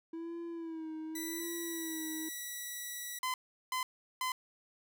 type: tone with vibrato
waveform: triangle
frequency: 326.6 Hz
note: E4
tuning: 16 cents flat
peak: -37 dBFS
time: 0.13-2.29 s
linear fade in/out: 5 ms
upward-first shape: sine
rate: 0.88 Hz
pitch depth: 64 cents each way
type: tone with pitch glide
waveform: 5% pulse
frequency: 1975.5 to 1944.9 Hz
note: B6 to B6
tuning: 0 to -27 cents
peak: -30 dBFS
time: 1.15-3.19 s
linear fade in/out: 5 ms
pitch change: -27 cents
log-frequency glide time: 1.39-1.48 s
type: tone bursts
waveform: sawtooth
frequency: 1023 Hz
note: C6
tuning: 39 cents flat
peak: -29 dBFS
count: 3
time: 3.23-4.32 s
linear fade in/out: 2 ms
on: 110 ms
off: 380 ms
effects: none